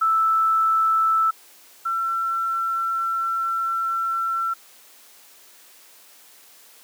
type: tone pair in turn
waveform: sine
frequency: 1318.5 / 1347.8 Hz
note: E6 / E6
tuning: 0 / +38 cents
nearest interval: unison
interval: 38 cents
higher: second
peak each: -16 / -21 dBFS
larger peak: first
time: 0.01-1.31 / 1.85-4.54 s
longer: second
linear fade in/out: 10 ms
effects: white hiss -50 dBFS RMS until 6.83 s + high-pass 300 Hz 12 dB/octave